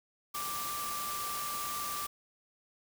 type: tone in noise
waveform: sine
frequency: 1174.7 Hz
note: D6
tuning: in tune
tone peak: -37 dBFS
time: 0.34-2.07 s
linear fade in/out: 10 ms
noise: white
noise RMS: -39 dBFS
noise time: 0.34-2.07 s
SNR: -1 dB
effects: none